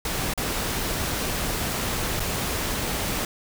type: noise with dropouts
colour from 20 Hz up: pink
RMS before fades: -27 dBFS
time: 0.05-3.25 s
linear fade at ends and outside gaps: 2 ms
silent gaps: 0.337-0.376 / 2.197-2.202 s
effects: none